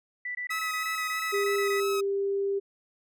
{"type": "tone bursts", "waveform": "sine", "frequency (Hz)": 1975.5, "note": "B6", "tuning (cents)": 0, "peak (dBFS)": -31, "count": 13, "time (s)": [0.25, 1.802], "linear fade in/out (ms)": 5, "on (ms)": 100, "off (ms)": 21}
{"type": "tone with vibrato", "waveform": "sawtooth", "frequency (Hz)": 1279, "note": "D#6", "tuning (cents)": 47, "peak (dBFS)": -27, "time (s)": [0.5, 2.01], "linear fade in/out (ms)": 10, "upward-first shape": "sine", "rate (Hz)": 3.1, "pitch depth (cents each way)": 18}
{"type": "tone with pitch glide", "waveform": "sine", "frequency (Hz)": [402.2, 396.4], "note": ["G4", "G4"], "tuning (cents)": [44, 19], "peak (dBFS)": -25, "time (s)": [1.32, 2.6], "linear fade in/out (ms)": 20, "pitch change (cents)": -25, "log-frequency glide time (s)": [1.52, 1.91]}
{"effects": []}